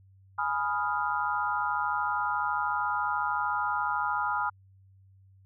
sine chord, F half-diminished seventh, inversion first, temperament equal with one note detuned, 834 / 987.8 / 1244.5 / 1396.9 Hz, Ab5 / Cb6 / Eb6 / F6, +7 / 0 / 0 / 0 cents, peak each -32 dBFS, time 0.38-4.5 s, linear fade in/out 10 ms, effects added 96 Hz sine -55 dBFS peak until 5.45 s

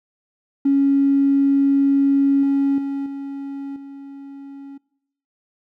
triangle tone with level steps, 277.2 Hz, C#4, in tune, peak -9 / -12 / -20 / -25 / -32 dBFS, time 0.65-4.78 s, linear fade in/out 10 ms, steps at 2.43 / 2.78 / 3.06 / 3.76 s, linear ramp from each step 2 ms, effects noise-tail reverb RT60 0.8 s tail -24 dB re dry + tanh soft clip ceiling -11 dBFS

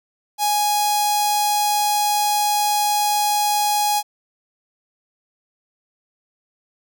sawtooth tone with notch filter, 830.6 Hz, G#5, in tune, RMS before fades -19 dBFS, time 0.38-4.03 s, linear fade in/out 50 ms, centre 1800 Hz, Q 0.54, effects none

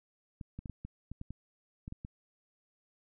clicks, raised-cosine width 5 ms, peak -29 dBFS, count 11, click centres 0.412 / 0.59 / 0.658 / 0.697 / 0.85 / 1.116 / 1.214 / 1.306 / 1.879 / 1.924 / 2.049 s, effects none

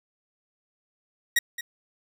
sawtooth tone with echo, 1897 Hz, A#6, 30 cents sharp, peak -15 dBFS, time 1.36-1.39 s, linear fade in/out 5 ms, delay 220 ms, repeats 1, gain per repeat -13 dB, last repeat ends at 1.61 s, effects none

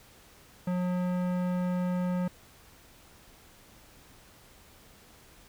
sine tone with tanh clipping, 180 Hz, F#3, 47 cents flat, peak -29 dBFS, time 0.67-2.28 s, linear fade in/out 5 ms, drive 17 dB, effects pink hiss -56 dBFS RMS until 5.48 s

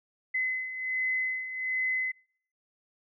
sine beating tone pair, 2033 / 2034.3 Hz, B6 / C7, +50 / -49 cents, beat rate 1.3 Hz, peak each -35 / -29 dBFS, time 0.34-2.12 s, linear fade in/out 10 ms, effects noise-tail reverb RT60 0.6 s tail -26 dB re dry

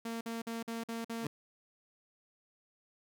sawtooth tone bursts, 229.3 Hz, A#3, 28 cents flat, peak -33 dBFS, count 6, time 0.05-1.255 s, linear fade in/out 5 ms, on 160 ms, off 49 ms
20% pulse tone with exponential growth, 146.83 Hz, D3, in tune, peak -26 dBFS, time 1.19-1.27 s, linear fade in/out 5 ms, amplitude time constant 16 ms
effects none

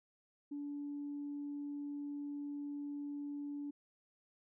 sine tone, 288.2 Hz, D4, 33 cents flat, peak -39 dBFS, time 0.51-3.71 s, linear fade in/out 10 ms, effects tanh soft clip ceiling -35 dBFS

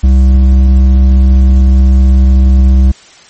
sine tone with hard clipping, 65.41 Hz, C2, in tune, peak -4 dBFS, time 0.03-2.92 s, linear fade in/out 10 ms, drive 7 dB, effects white hiss -38 dBFS RMS until 3.29 s + MP3 32 kbps

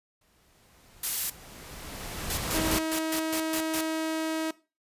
pink noise with exponential growth, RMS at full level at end -27 dBFS, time 0.21-2.79 s, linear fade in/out 5 ms, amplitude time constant 560 ms
blue noise, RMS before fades -28 dBFS, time 1.03-1.3 s, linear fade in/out 5 ms
white noise bursts, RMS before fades -31 dBFS, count 8, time 2.3-3.81 s, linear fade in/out 2 ms, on 75 ms, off 130 ms
sawtooth tone, 318.9 Hz, D#4, 43 cents sharp, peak -24 dBFS, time 2.54-4.51 s, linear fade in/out 5 ms
effects noise-tail reverb RT60 0.3 s tail -18 dB re dry + resampled to 32000 Hz

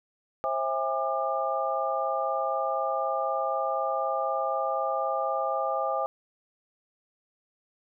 sine tone cluster, 532 / 656 / 813 / 1199 Hz, C5 / E5 / G#5 / D6, +29 / -9 / -37 / +36 cents, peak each -31 dBFS, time 0.44-6.06 s, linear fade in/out 0 ms, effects none

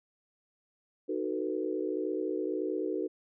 sine chord, B dominant seventh, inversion first, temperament just, 308.7 / 370.4 / 444.5 / 493.9 Hz, D#4 / F#4 / A4 / B4, -14 / +2 / +18 / 0 cents, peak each -35 / -34 / -36 / -38 dBFS, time 1.08-3.08 s, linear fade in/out 20 ms, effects none

